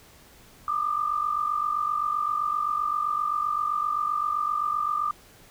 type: tone pair together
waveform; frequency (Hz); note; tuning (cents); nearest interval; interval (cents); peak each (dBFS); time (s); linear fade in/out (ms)
sine; 1190 / 1237.7; D6 / D#6; +22 / -9; minor second; 69; -25 / -29; 0.68-5.11; 2
effects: pink hiss -53 dBFS RMS until 5.5 s